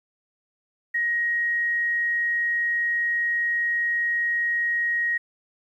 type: tone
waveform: sine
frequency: 1885 Hz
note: A#6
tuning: 19 cents sharp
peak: -21 dBFS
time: 0.94-5.18 s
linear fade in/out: 10 ms
effects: 10-bit